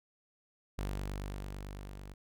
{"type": "tone with level ramp", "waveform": "sawtooth", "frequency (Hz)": 49, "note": "G1", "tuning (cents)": 0, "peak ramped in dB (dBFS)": [-30, -42], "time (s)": [0.78, 2.14], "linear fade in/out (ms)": 10, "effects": []}